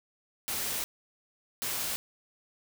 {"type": "noise bursts at uneven times", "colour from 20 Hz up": "white", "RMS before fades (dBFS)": -33, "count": 2, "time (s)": [[0.48, 0.84], [1.62, 1.96]], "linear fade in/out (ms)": 0, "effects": []}